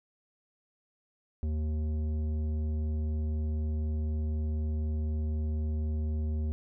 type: tone with tanh clipping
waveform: sine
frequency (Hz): 77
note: D#2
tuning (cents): -17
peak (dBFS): -30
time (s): 1.43-6.52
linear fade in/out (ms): 0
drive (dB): 11
effects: none